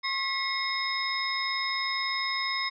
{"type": "tone cluster", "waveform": "sine", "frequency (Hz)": [1080, 1962, 2142, 3747, 5150], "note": ["C#6", "B6", "C7", "A#7", "E8"], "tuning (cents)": [-45, -12, 40, 8, -41], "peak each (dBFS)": [-33, -37, -32, -35, -33], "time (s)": [0.03, 2.7], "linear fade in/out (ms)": 20, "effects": []}